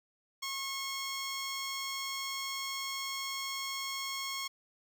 10% pulse tone, 1088 Hz, C#6, 33 cents flat, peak -27 dBFS, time 0.42-4.48 s, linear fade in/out 10 ms, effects none

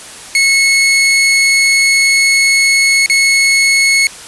sawtooth tone with dropouts, 2189 Hz, C#7, 22 cents flat, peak -4 dBFS, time 0.35-4.07 s, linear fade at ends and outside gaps 1 ms, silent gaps 3.061-3.098 s, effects white hiss -31 dBFS RMS until 4.27 s + resampled to 24000 Hz

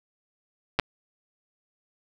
clicks, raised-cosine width 0.3 ms, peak -6 dBFS, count 2, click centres 0.79 / 0.797 s, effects none

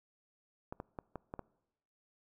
clicks, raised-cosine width 1 ms, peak -27 dBFS, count 6, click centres 0.725 / 0.801 / 0.988 / 1.157 / 1.339 / 1.393 s, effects noise-tail reverb RT60 0.9 s tail -23 dB re dry

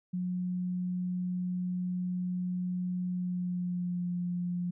sine tone with pitch glide, 180.6 to 176.78 Hz, F#3 to F3, -42 to +21 cents, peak -30 dBFS, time 0.13-4.71 s, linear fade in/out 10 ms, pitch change -37 cents, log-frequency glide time 3.09-4.08 s, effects none

